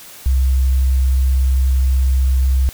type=tone; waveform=sine; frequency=65.4 Hz; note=C2; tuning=in tune; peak=-11 dBFS; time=0.26-2.69 s; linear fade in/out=0 ms; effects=white hiss -38 dBFS RMS until 2.73 s